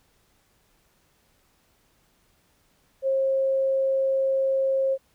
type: tone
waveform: sine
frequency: 536 Hz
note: C5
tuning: 42 cents sharp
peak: -20 dBFS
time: 3.02-4.98 s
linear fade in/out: 50 ms
effects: pink hiss -65 dBFS RMS until 5.14 s